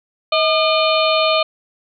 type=harmonic tone with a mistuned harmonic; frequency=606 Hz; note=D#5; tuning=46 cents flat; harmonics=1 / 2 / 4 / 5 / 6 / 7; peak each=-16 / -19 / -22 / -23 / -24 / -24 dBFS; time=0.32-1.43 s; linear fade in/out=5 ms; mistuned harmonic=1; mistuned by=+80 cents; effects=none

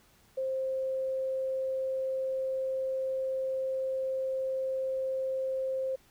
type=tone; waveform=sine; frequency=527 Hz; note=C5; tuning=12 cents sharp; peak=-29 dBFS; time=0.37-5.96 s; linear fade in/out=10 ms; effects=pink hiss -63 dBFS RMS until 6.1 s

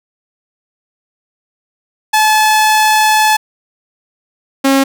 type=tone pair in turn; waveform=sawtooth; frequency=862 / 271.5 Hz; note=A5 / C#4; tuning=-36 / -36 cents; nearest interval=octave + minor sixth; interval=2000 cents; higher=first; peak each=-4 dBFS; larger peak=neither; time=2.13-3.37 / 4.64-4.84 s; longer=first; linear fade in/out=10 ms; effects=none

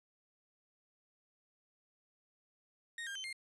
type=tone with pitch steps; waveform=35% pulse; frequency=1859 / 1602 / 3084 / 2119 Hz; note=A#6 / G6 / G7 / C7; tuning=-5 / +37 / -29 / +21 cents; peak=-39 dBFS; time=2.98-3.328 s; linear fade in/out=2 ms; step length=87 ms; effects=resampled to 24000 Hz

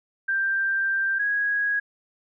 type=tone pair in turn; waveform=sine; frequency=1578 / 1654.5 Hz; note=G6 / G#6; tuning=+11 / -7 cents; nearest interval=minor second; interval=82 cents; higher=second; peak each=-21 dBFS; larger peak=neither; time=0.28-1.19 / 1.19-1.8 s; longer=first; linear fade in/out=10 ms; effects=none

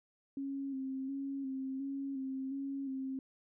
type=tone with vibrato; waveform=sine; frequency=270.2 Hz; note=C#4; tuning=44 cents flat; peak=-36 dBFS; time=0.37-3.19 s; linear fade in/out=2 ms; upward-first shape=square; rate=1.4 Hz; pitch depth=30 cents each way; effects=none

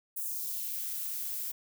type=noise with high-pass filter sweep; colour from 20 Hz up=violet; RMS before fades=-36 dBFS; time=0.16-1.52 s; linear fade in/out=10 ms; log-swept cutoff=9300 to 250 Hz; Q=1.1; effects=none

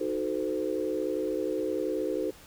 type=chord; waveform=sine; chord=D# diminished seventh; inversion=none; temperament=equal with one note detuned; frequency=311.1 / 370 / 440 / 512.8 Hz; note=D#4 / F#4 / A4 / C5; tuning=0 / 0 / 0 / -35 cents; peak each=-33 dBFS; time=0-2.31 s; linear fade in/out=10 ms; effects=pink hiss -52 dBFS RMS until 2.46 s

